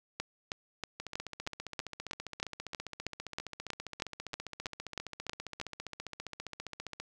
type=two click trains; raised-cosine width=0.2 ms; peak=-23 / -18 dBFS; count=91 / 18; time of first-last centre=1-7 / 0.2-5.614 s; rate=15 / 3.14 Hz; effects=none

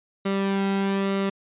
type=tone with flanger; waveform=sawtooth; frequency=196 Hz; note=G3; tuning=in tune; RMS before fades=-24 dBFS; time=0.25-1.3 s; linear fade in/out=10 ms; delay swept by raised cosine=1.2 to 1.74 ms; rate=1.1 Hz; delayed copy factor=-0.5; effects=resampled to 8000 Hz

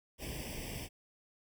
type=noise with comb filter; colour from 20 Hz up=pink; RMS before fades=-42 dBFS; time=0.18-0.89 s; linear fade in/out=50 ms; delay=0.37 ms; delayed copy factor=+1; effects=none

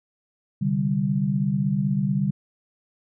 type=chord; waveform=sine; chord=C suspended second; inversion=none; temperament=equal; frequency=130.81 / 146.83 / 196 Hz; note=C3 / D3 / G3; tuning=0 / 0 / 0 cents; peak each=-28 / -24 / -23 dBFS; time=0.61-2.31 s; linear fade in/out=10 ms; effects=none

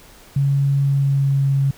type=tone with pitch glide; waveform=sine; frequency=139.2 to 137.52 Hz; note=C#3 to C#3; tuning=+8 to -13 cents; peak=-14 dBFS; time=0.36-1.71 s; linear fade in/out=5 ms; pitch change=-21 cents; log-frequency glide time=0.81-1.5 s; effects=pink hiss -46 dBFS RMS until 1.77 s

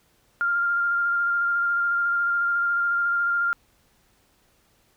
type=tone with vibrato; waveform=sine; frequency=1396.9 Hz; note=F6; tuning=in tune; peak=-20 dBFS; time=0.41-3.53 s; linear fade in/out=0 ms; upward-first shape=square; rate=14 Hz; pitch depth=11 cents each way; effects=pink hiss -63 dBFS RMS until 4.96 s

